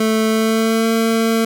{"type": "tone with pitch glide", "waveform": "25% pulse", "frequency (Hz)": [220, 225.7], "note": ["A3", "A3"], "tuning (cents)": [0, 44], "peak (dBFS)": -10, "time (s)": [0, 1.45], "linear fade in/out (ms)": 5, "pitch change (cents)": 44, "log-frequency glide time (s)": [0.29, 0.86], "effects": []}